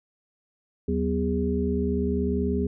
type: tone cluster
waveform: sine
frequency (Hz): 77.1 / 186.9 / 247.3 / 408.4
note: D#2 / F#3 / B3 / G#4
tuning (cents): -15 / +18 / +3 / -29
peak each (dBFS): -28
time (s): 0.88-2.67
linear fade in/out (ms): 5
effects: none